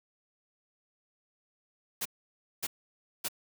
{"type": "noise bursts", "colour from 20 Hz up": "white", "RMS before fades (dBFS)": -33, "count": 3, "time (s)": [2.01, 3.285], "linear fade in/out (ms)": 10, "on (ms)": 45, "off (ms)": 570, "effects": []}